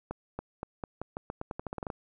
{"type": "accelerating click train", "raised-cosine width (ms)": 1, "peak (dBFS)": -21, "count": 16, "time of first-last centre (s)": [0.11, 1.902], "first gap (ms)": 280, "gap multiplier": 0.86, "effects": []}